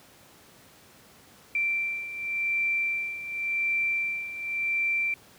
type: beating tone pair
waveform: sine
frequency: 2349 / 2349.9 Hz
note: D7 / D7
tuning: 0 / 0 cents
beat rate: 0.9 Hz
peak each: -32 / -27 dBFS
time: 1.55-5.14 s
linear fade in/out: 2 ms
effects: pink hiss -54 dBFS RMS until 5.38 s + high-pass 100 Hz 12 dB/octave